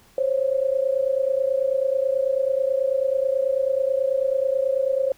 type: tone pair together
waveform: sine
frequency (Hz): 525.2 / 554.4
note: C5 / C#5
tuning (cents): +6 / 0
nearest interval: minor second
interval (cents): 94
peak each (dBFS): -21 / -23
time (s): 0.18-5.12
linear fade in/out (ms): 2
effects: pink hiss -55 dBFS RMS until 5.17 s